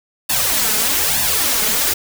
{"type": "noise with flanger", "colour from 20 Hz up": "white", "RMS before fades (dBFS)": -17, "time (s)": [0.29, 1.94], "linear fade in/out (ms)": 10, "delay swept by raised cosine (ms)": [1.1, 4.7], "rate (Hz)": 1.1, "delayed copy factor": 0.8, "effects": []}